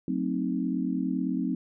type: chord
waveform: sine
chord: F# diminished seventh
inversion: none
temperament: equal with one note detuned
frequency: 185 / 223.8 / 261.6 / 311.1 Hz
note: F#3 / A3 / C4 / Eb4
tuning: 0 / +30 / 0 / 0 cents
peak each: -31 / -34 / -29 / -33 dBFS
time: 0.08-1.55 s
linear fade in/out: 2 ms
effects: none